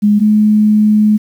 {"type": "tone pair in turn", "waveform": "sine", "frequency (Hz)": [207.7, 212.3], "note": ["G#3", "G#3"], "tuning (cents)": [0, 38], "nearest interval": "unison", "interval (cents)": 38, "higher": "second", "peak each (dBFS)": -6, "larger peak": "neither", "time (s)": [[0.02, 0.2], [0.2, 1.18]], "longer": "second", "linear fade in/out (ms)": 20, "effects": ["7-bit"]}